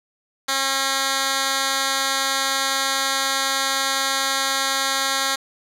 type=tone with band-pass filter; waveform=10% pulse; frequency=270.4 Hz; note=C#4; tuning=43 cents flat; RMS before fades=-22 dBFS; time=0.48-5.36 s; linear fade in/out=10 ms; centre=4700 Hz; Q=0.65; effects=none